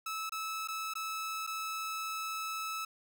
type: tone with dropouts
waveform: sawtooth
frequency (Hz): 1304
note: E6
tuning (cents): -19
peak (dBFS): -32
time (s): 0.06-2.85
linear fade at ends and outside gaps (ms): 5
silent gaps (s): 0.295-0.32 / 0.675-0.684 / 0.938-0.953 / 1.467-1.473
effects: none